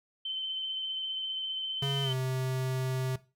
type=tone with vibrato; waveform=sine; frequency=3081 Hz; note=G7; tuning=31 cents flat; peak=-32 dBFS; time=0.25-2.13 s; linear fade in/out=5 ms; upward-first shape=triangle; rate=15 Hz; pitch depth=17 cents each way
type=tone with pitch glide; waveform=square; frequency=138.59 to 130.06 Hz; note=C#3 to C3; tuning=0 to -10 cents; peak=-30 dBFS; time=1.82-3.16 s; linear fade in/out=5 ms; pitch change=-110 cents; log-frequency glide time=2.03-2.11 s
effects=noise-tail reverb RT60 0.3 s tail -18 dB re dry